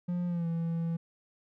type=tone with pitch glide; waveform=triangle; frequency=176.4 to 166.5 Hz; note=F3 to E3; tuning=+18 to +18 cents; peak=-27 dBFS; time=0.08-0.97 s; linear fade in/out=10 ms; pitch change=-100 cents; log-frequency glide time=0.27-0.47 s; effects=none